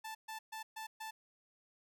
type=tone bursts; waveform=sawtooth; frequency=880 Hz; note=A5; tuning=in tune; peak=-39 dBFS; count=5; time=0.04-1.11 s; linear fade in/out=10 ms; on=110 ms; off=130 ms; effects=none